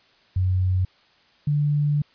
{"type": "tone pair in turn", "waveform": "sine", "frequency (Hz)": [92.5, 146.83], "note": ["F#2", "D3"], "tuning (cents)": [0, 0], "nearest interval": "minor sixth", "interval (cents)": 800, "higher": "second", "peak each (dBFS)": -18, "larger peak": "neither", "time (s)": [[0.36, 0.85], [1.47, 2.02]], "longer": "second", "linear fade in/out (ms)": 5, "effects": ["white hiss -58 dBFS RMS until 2.14 s", "resampled to 11025 Hz"]}